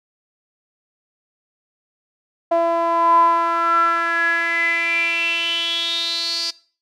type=tone with band-pass filter sweep; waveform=sawtooth; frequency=336.1 Hz; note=E4; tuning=34 cents sharp; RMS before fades=-19 dBFS; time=2.51-6.51 s; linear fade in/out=10 ms; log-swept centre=740 to 4800 Hz; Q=9.4; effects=noise-tail reverb RT60 0.4 s tail -21 dB re dry